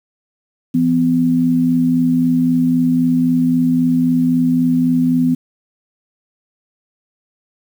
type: tone pair together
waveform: sine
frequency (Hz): 168.2 / 252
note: E3 / B3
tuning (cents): +35 / +35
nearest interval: perfect fifth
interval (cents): 700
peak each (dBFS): -18 / -12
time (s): 0.74-5.35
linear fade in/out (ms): 10
effects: 7-bit